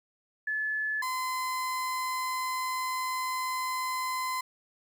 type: tone pair in turn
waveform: sine / 35% pulse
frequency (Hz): 1725 / 1025.7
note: A6 / C6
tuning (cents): -35 / -35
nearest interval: major sixth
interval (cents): 900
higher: first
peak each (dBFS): -28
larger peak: neither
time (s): 0.47-1.02 / 1.02-4.41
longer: second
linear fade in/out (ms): 5
effects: 11-bit